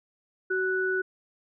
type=tone pair together; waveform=sine; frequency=375.8 / 1480 Hz; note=F#4 / F#6; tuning=+27 / 0 cents; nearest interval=2 octaves; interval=2373 cents; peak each=-27 dBFS; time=0.5-1.02 s; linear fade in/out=10 ms; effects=none